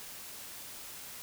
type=silence; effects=white hiss -46 dBFS RMS until 1.22 s